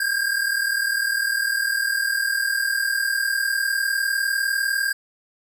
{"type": "tone pair together", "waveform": "square", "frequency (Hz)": [1586.1, 1626], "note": ["G6", "G#6"], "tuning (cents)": [20, -37], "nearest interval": "unison", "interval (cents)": 43, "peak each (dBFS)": -24, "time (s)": [0, 4.93], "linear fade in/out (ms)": 5, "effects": []}